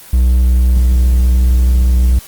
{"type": "tone", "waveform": "triangle", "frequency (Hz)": 62.1, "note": "B1", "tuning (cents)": 10, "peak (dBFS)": -5, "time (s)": [0.13, 2.19], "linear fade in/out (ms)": 5, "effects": ["white hiss -36 dBFS RMS until 2.27 s", "Opus 24 kbps"]}